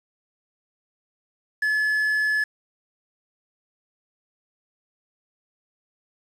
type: tone with quantisation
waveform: triangle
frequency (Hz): 1717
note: A6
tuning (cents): -43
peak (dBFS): -18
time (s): 1.62-2.44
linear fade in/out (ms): 5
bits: 7
effects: low-pass 10000 Hz 12 dB/octave